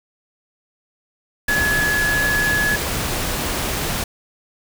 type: tone in noise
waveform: sine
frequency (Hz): 1695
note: G#6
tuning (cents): +35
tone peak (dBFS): -17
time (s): 1.48-2.76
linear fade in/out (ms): 5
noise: pink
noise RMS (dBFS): -23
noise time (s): 1.48-4.04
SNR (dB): +3
effects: none